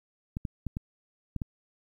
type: clicks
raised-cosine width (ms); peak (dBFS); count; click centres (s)
5; -20; 6; 0.369 / 0.452 / 0.667 / 0.769 / 1.363 / 1.418
effects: 10-bit